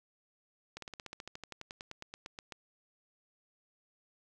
slowing click train, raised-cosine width 0.2 ms, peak -26 dBFS, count 21, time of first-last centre 0.77-2.522 s, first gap 53 ms, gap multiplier 1.05, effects none

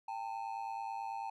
triangle ring-modulated tone, 848 Hz, G#5, 36 cents sharp, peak -33 dBFS, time 0.08-1.3 s, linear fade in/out 5 ms, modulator 54.6 Hz, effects none

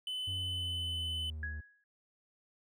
triangle tone, 3021 Hz, F#7, 35 cents sharp, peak -34 dBFS, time 0.07-1.3 s, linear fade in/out 2 ms
triangle exponential sweep, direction down, 94.4 to 74.3 Hz, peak -37 dBFS, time 0.27-1.61 s, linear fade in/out 10 ms
sine tone with exponential decay, 1667 Hz, G#6, 6 cents sharp, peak -35 dBFS, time 1.43-1.84 s, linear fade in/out 2 ms, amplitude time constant 89 ms
effects none

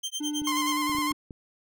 25% pulse tone with tremolo, 3146 Hz, G7, 6 cents sharp, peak -25 dBFS, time 0.03-0.76 s, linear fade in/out 10 ms, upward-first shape sine, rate 9.4 Hz, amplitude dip 100%
triangle tone, 297.1 Hz, D4, 20 cents sharp, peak -27 dBFS, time 0.2-1.13 s, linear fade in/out 10 ms
clicks, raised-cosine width 3 ms, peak -28 dBFS, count 6, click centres 0.418 / 0.896 / 0.95 / 0.985 / 1.112 / 1.308 s
sawtooth tone with vibrato, 1046.5 Hz, C6, in tune, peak -23 dBFS, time 0.47-1.12 s, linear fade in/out 2 ms, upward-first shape square, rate 10 Hz, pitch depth 35 cents each way
effects none

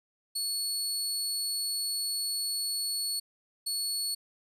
25% pulse tone bursts at uneven times, 4400 Hz, C#8, 14 cents flat, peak -25 dBFS, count 2, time 0.35-3.2 / 3.66-4.15 s, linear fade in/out 10 ms, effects none

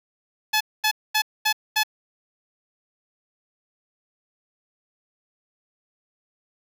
10% pulse tone bursts, 859 Hz, A5, 42 cents flat, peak -10 dBFS, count 5, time 0.53-1.835 s, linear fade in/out 10 ms, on 77 ms, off 230 ms, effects none

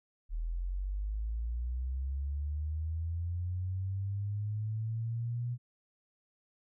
sine linear sweep, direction up, 38.89 to 122.5 Hz, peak -32 dBFS, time 0.29-5.58 s, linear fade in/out 50 ms, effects none

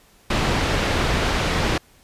pink low-pass noise, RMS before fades -21 dBFS, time 0.3-1.78 s, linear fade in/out 5 ms, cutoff 4100 Hz, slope 12 dB/octave, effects pink hiss -54 dBFS RMS until 2.03 s + resampled to 32000 Hz

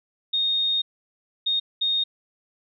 sine tone bursts at uneven times, 3700 Hz, A#7, 14 cents flat, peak -20 dBFS, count 3, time 0.33-0.82 / 1.46-1.6 / 1.81-2.04 s, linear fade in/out 10 ms, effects none

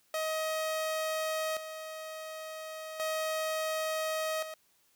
sawtooth tone with tremolo, 631 Hz, D#5, 24 cents sharp, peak -27 dBFS, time 0.14-4.54 s, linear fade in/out 2 ms, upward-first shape square, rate 0.35 Hz, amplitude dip 65%, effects white hiss -69 dBFS RMS until 4.95 s

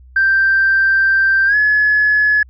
sine tone with pitch glide, 1570 to 1702.2 Hz, G6 to G#6, +2 to +42 cents, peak -9 dBFS, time 0.16-2.43 s, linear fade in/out 5 ms, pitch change +140 cents, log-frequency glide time 1.46-1.56 s, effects tanh soft clip ceiling -5 dBFS + added 63 Hz sine -39 dBFS peak until 2.49 s

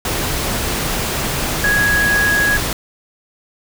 sine tone in noise, 1661.2 Hz, G#6, in tune, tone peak -13 dBFS, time 1.64-2.57 s, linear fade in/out 2 ms, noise pink, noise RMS -20 dBFS, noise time 0.05-2.73 s, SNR +4 dB, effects none

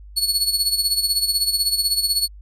sawtooth tone with tremolo, 4400 Hz, C#8, 14 cents flat, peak -12 dBFS, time 0.16-2.28 s, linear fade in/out 20 ms, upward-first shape sine, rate 16 Hz, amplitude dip 70%, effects added 50 Hz sine -38 dBFS peak until 2.41 s + resampled to 32000 Hz

